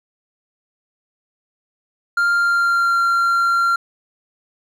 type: tone with pitch glide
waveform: triangle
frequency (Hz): 1397 to 1378.6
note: F6 to F6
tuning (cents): 0 to -23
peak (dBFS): -12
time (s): 2.17-3.76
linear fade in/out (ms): 5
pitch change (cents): -23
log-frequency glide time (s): 2.34-2.99
effects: none